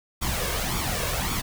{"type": "noise with flanger", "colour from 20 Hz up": "pink", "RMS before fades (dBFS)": -27, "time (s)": [0.21, 1.42], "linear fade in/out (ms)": 20, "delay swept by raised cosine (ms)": [0.88, 1.86], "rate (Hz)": 1.8, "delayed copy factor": 0.6, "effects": []}